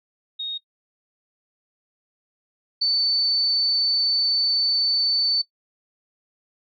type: tone pair in turn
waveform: sine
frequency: 3729 / 4516 Hz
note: A#7 / C#8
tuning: 0 / +31 cents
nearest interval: minor third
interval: 331 cents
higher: second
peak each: -26 / -18 dBFS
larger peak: second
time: 0.39-0.58 / 2.81-5.42 s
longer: second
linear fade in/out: 10 ms
effects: noise-tail reverb RT60 0.1 s tail -22 dB re dry